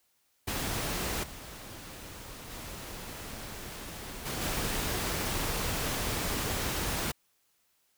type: noise with level steps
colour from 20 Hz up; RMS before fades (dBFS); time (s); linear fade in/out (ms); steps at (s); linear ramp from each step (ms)
pink; -33 / -45 / -42 / -35 / -32; 0.47-7.12; 10; 1.23 / 2.5 / 4.25 / 4.41; 10
effects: white hiss -72 dBFS RMS until 7.97 s